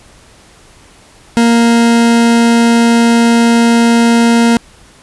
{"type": "tone", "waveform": "40% pulse", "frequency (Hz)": 233.1, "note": "A#3", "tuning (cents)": 0, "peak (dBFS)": -5, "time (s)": [1.37, 4.57], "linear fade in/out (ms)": 0, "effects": ["pink hiss -42 dBFS RMS until 5.02 s", "resampled to 24000 Hz"]}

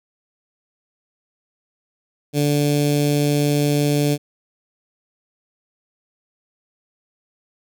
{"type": "tone with notch filter", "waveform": "15% pulse", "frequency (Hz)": 145.8, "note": "D3", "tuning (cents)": -12, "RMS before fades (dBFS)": -18, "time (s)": [2.33, 4.18], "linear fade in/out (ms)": 50, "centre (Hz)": 1300, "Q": 0.51, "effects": []}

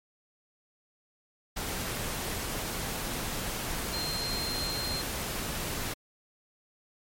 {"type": "tone in noise", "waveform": "sine", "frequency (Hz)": 4186, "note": "C8", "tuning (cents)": 0, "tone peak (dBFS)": -33, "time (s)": [3.93, 5.02], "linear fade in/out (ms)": 10, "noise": "pink", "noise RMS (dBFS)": -34, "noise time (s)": [1.56, 5.94], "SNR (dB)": -2, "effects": ["MP3 64 kbps"]}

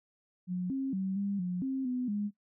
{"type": "tone with pitch steps", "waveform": "sine", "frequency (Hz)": [180.7, 268.4, 190.8, 200, 179.6, 265.8, 250.6, 206.2], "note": ["F#3", "C4", "G3", "G3", "F3", "C4", "B3", "G#3"], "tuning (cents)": [-41, 44, -47, 35, 49, 27, 25, -12], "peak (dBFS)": -30, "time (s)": [0.47, 2.31], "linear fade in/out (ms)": 50, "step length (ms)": 230, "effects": ["noise-tail reverb RT60 0.1 s tail -18 dB re dry"]}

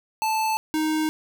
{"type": "tone pair in turn", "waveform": "square", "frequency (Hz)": [877, 311.5], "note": ["A5", "D#4"], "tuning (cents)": [-6, 2], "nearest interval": "octave + tritone", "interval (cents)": 1792, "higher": "first", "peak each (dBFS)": -22, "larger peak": "neither", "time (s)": [[0.22, 0.57], [0.74, 1.09]], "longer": "neither", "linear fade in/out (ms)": 0, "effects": []}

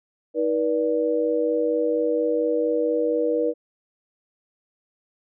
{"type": "tone cluster", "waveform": "sine", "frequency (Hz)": [316.8, 481.7, 586], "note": ["D#4", "B4", "D5"], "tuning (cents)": [31, -43, -4], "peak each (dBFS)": [-26, -21, -27], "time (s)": [0.34, 3.54], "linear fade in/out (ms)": 50, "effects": []}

